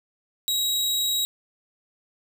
sawtooth tone, 3832 Hz, A#7, 47 cents sharp, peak -19 dBFS, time 0.48-1.25 s, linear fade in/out 0 ms, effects none

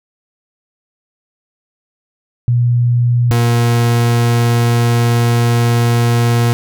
sine / 40% pulse tone pair in turn, 120.8 / 118.38 Hz, B2 / A#2, -38 / +27 cents, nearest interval unison, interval 35 cents, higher first, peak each -9 dBFS, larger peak neither, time 2.48-3.31 / 3.31-6.53 s, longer second, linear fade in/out 0 ms, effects none

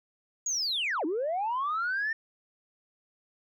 sine linear two-way sweep, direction down then up, 6830 to 290 to 1820 Hz, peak -26 dBFS, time 0.46-2.13 s, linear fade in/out 5 ms, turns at 1.05 s, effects tanh soft clip ceiling -24 dBFS

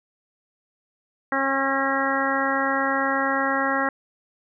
harmonic tone, 271.5 Hz, C#4, 36 cents flat, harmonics 1 / 2 / 3 / 4 / 5 / 6 / 7, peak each -28 / -28 / -28 / -28 / -28 / -28 / -28 dBFS, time 1.32-3.89 s, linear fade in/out 2 ms, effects none

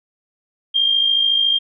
sine tone with amplitude modulation, 3200 Hz, G7, 35 cents sharp, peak -11 dBFS, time 0.74-1.59 s, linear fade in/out 20 ms, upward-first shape sine, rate 53.9 Hz, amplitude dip 55%, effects none

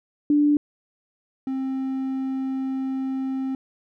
sine / triangle tone pair in turn, 293.7 / 265 Hz, D4 / C4, 0 / +22 cents, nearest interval major second, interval 178 cents, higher first, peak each -15 / -22 dBFS, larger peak first, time 0.3-0.57 / 1.47-3.55 s, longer second, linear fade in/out 2 ms, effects none

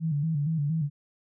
sine tone with vibrato, 152.8 Hz, D#3, 31 cents flat, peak -24 dBFS, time 0-0.9 s, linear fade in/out 50 ms, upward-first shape square, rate 4.3 Hz, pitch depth 97 cents each way, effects none

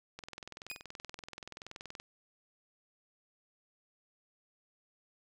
click train, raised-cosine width 0.2 ms, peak -27 dBFS, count 39, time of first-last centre 0.19-2 s, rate 21 Hz
sawtooth tone with exponential decay, 2481 Hz, D#7, 6 cents flat, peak -33 dBFS, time 0.7-0.83 s, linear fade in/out 0 ms, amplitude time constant 28 ms
effects none

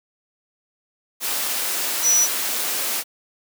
sine tone in noise, 5900 Hz, F#8, 6 cents flat, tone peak -14 dBFS, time 2.02-2.28 s, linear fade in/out 50 ms, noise white, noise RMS -24 dBFS, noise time 1.2-3.04 s, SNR +7 dB, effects high-pass 300 Hz 12 dB/octave

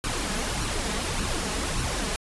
pink noise with flanger, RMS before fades -28 dBFS, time 0.04-2.16 s, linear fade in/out 0 ms, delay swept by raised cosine 0.7 to 4.8 ms, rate 1.7 Hz, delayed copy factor +0.55, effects resampled to 24000 Hz

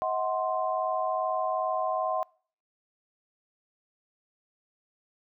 sine chord, C diminished, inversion first, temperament equal with one note detuned, 637.5 / 740 / 1046.5 Hz, Eb5 / Gb5 / C6, +42 / 0 / 0 cents, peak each -30 / -30 / -31 dBFS, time 0.02-2.23 s, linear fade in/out 0 ms, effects noise-tail reverb RT60 0.5 s tail -26 dB re dry

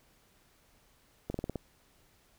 slowing click train, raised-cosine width 2 ms, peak -21 dBFS, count 6, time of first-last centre 1.3-1.557 s, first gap 43 ms, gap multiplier 1.09, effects pink hiss -66 dBFS RMS until 2.38 s

